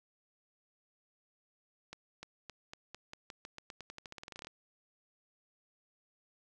accelerating click train, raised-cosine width 0.2 ms, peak -28 dBFS, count 24, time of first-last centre 1.93-4.47 s, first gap 300 ms, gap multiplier 0.89, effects none

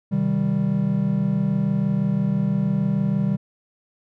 triangle chord, C minor, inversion none, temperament just, 130.81 / 156.98 / 196.22 Hz, C3 / Eb3 / G3, 0 / +16 / +2 cents, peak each -24 / -22 / -19 dBFS, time 0.11-3.37 s, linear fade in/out 20 ms, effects none

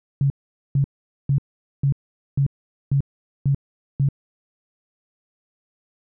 sine tone bursts, 138.8 Hz, C#3, 3 cents sharp, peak -15 dBFS, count 8, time 0.21-4.088 s, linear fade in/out 2 ms, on 91 ms, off 450 ms, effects none

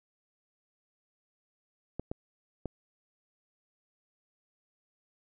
clicks, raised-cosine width 2 ms, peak -21 dBFS, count 3, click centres 1.996 / 2.115 / 2.657 s, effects none

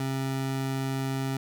25% pulse tone, 134.1 Hz, C3, 43 cents sharp, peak -24 dBFS, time 0-1.37 s, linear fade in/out 2 ms, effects none

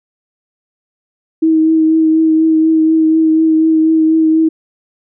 sine tone with vibrato, 318.7 Hz, D#4, 42 cents sharp, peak -7 dBFS, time 1.42-4.49 s, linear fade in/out 10 ms, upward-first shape triangle, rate 4.1 Hz, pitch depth 21 cents each way, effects none

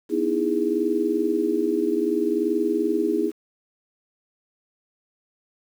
sine chord, E major seventh, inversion second, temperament just, 247.2 / 309 / 329.6 / 412 Hz, B3 / D#4 / E4 / G#4, +2 / -12 / 0 / -14 cents, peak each -29 / -26 / -24 / -24 dBFS, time 0.09-3.32 s, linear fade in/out 50 ms, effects 8-bit

